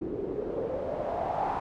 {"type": "noise with low-pass filter sweep", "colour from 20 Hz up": "white", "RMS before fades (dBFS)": -32, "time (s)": [0.01, 1.6], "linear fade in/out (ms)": 10, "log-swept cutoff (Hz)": [340, 890], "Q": 5.9, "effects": []}